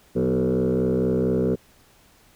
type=tone with frequency modulation; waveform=sine; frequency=311.1 Hz; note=D#4; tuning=in tune; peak=-17 dBFS; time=0.15-1.56 s; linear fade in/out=20 ms; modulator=64.3 Hz; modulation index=2.8; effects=tanh soft clip ceiling -16 dBFS + pink hiss -56 dBFS RMS until 2.35 s